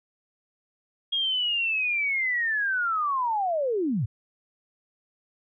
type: linear sweep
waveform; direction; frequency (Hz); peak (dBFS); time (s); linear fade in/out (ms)
sine; down; 3280 to 91.4; -23; 1.12-4.06; 10
effects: none